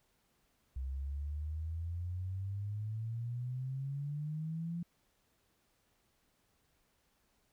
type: exponential sweep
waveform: sine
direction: up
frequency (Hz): 64.4 to 173.3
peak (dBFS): -36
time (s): 0.76-4.83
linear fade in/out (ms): 5
effects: pink hiss -75 dBFS RMS until 7.52 s